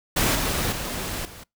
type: noise with level steps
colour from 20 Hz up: pink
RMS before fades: -21 / -25 / -30 / -42 dBFS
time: 0.16-1.44 s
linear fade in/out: 10 ms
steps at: 0.35 / 0.72 / 1.25 s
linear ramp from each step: 2 ms
effects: noise-tail reverb RT60 0.2 s tail -26 dB re dry